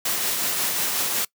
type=noise with tremolo; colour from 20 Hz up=white; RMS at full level=-23 dBFS; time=0.05-1.25 s; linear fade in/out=5 ms; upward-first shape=triangle; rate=5.5 Hz; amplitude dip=30%; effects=noise-tail reverb RT60 0.1 s tail -23 dB re dry + high-pass 150 Hz 12 dB/octave